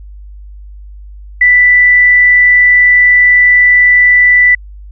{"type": "tone", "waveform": "sine", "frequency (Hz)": 1978, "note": "B6", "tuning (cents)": 2, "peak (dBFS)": -3, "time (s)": [1.41, 4.55], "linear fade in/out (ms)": 5, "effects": ["added 50 Hz sine -28 dBFS peak until 4.91 s"]}